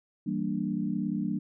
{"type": "chord", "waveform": "sine", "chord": "E half-diminished seventh", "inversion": "none", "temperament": "equal", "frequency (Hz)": [164.81, 196, 233.1, 293.7], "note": ["E3", "G3", "Bb3", "D4"], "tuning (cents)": [0, 0, 0, 0], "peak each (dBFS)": [-36, -31, -33, -34], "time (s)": [0.26, 1.39], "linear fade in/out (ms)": 10, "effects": []}